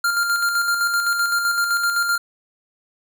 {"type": "tone with tremolo", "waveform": "square", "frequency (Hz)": 1396.9, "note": "F6", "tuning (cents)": 0, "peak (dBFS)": -17, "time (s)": [0.04, 2.18], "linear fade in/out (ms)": 5, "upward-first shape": "square", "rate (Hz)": 7.8, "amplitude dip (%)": 40, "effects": []}